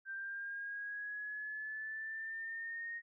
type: linear sweep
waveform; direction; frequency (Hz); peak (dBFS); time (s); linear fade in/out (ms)
sine; up; 1568 to 1864.7; -40; 0.05-3.02; 50
effects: none